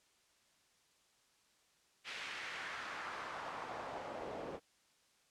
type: noise with band-pass filter sweep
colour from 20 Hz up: pink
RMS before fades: -45 dBFS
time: 2.04-4.6 s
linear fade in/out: 50 ms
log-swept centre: 2600 to 490 Hz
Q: 1.5
effects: white hiss -72 dBFS RMS until 5.3 s + low-pass 8000 Hz 12 dB/octave